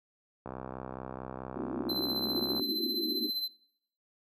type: click train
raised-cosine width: 1 ms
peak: -25 dBFS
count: 139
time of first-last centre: 0.46-2.596 s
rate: 64.6 Hz
type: band-pass noise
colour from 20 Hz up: white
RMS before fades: -36 dBFS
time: 1.56-3.3 s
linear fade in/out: 5 ms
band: 220 to 380 Hz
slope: 96 dB/octave
type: tone with tremolo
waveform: square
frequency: 4065 Hz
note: B7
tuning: 49 cents sharp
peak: -30 dBFS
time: 1.89-3.48 s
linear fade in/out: 5 ms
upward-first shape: triangle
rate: 15 Hz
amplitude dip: 65%
effects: noise-tail reverb RT60 0.7 s tail -21 dB re dry + high-pass 80 Hz 12 dB/octave